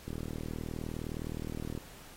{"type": "click train", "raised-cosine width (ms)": 3, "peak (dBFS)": -25, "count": 68, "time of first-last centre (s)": [0.08, 1.776], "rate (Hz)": 39.5, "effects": ["pink hiss -53 dBFS RMS until 2.16 s", "AAC 48 kbps"]}